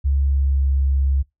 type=tone with pitch glide; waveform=sine; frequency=69.3 to 68.23 Hz; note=C#2 to C#2; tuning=0 to -27 cents; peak=-15 dBFS; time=0.04-1.23 s; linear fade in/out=20 ms; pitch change=-27 cents; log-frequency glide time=0.16-0.66 s; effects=noise-tail reverb RT60 0.2 s tail -25 dB re dry